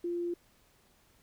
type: tone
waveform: sine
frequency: 346.7 Hz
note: F4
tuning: 13 cents flat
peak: -31 dBFS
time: 0.04-0.34 s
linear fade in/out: 5 ms
effects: pink hiss -66 dBFS RMS until 1.22 s